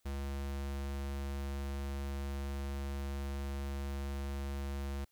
square tone, 69.4 Hz, C#2, 3 cents sharp, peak -37 dBFS, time 0.05-5.05 s, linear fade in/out 10 ms, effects white hiss -75 dBFS RMS until 5.11 s

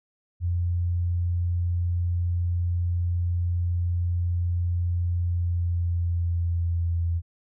sine tone with pitch glide, 87.31 to 84.78 Hz, F2 to E2, 0 to +49 cents, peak -22 dBFS, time 0.4-7.22 s, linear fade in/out 50 ms, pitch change -51 cents, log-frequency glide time 5.17-7 s, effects none

